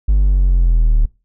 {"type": "linear sweep", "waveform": "triangle", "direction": "down", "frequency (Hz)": [51.3, 36.68], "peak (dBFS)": -6, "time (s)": [0.08, 1.06], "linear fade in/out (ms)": 10, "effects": ["noise-tail reverb RT60 0.3 s tail -25 dB re dry", "tanh soft clip ceiling -3 dBFS"]}